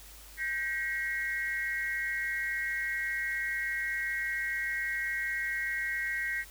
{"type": "tone cluster", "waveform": "sine", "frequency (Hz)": [1577, 1904, 2159], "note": ["G6", "A#6", "C#7"], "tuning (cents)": [10, 36, -46], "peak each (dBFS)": [-37, -32, -37], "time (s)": [0.37, 6.45], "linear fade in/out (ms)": 50, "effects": ["added 50 Hz sine -52 dBFS peak until 6.5 s", "white hiss -52 dBFS RMS until 6.5 s"]}